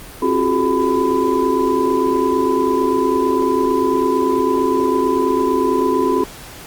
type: tone cluster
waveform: sine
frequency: 268.3 / 348.3 / 377.2 / 423.8 / 1001 Hz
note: C4 / F4 / F#4 / G#4 / B5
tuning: +44 / -5 / +33 / +35 / +23 cents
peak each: -20 dBFS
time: 0.22-6.24 s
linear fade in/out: 5 ms
effects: pink hiss -36 dBFS RMS until 6.66 s + Opus 32 kbps